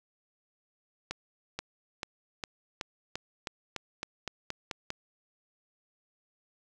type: accelerating click train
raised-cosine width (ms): 0.2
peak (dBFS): -17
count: 13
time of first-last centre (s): 1.11-4.904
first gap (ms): 480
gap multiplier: 0.92
effects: none